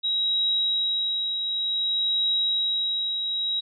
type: tone with tremolo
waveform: sine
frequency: 3838 Hz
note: A#7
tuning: 50 cents sharp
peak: -20 dBFS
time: 0.03-3.61 s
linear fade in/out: 20 ms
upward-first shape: triangle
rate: 0.55 Hz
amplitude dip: 45%
effects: none